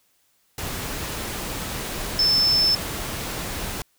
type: tone in noise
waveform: sine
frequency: 5274 Hz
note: E8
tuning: in tune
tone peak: -16 dBFS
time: 2.19-2.75 s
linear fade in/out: 2 ms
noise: pink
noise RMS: -30 dBFS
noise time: 0.58-3.82 s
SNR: +11 dB
effects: white hiss -65 dBFS RMS until 3.98 s